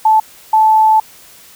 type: tone pair in turn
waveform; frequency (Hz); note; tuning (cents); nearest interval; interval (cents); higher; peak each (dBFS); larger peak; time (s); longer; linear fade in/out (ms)
sine; 873 / 873; A5 / A5; -14 / -14; unison; 0; neither; -6; neither; 0.05-0.2 / 0.53-1; second; 5
effects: white hiss -41 dBFS RMS until 1.55 s